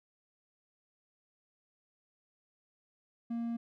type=tone; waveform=triangle; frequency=233.1 Hz; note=A#3; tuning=in tune; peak=-31 dBFS; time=3.3-3.57 s; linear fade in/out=10 ms; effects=none